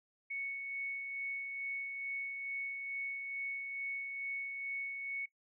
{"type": "tone with tremolo", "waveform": "sine", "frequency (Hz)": 2217, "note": "C#7", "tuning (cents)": 0, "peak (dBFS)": -36, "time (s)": [0.3, 5.26], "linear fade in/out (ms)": 10, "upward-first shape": "sine", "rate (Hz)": 2.3, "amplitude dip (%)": 35, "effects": ["noise-tail reverb RT60 0.1 s tail -19 dB re dry"]}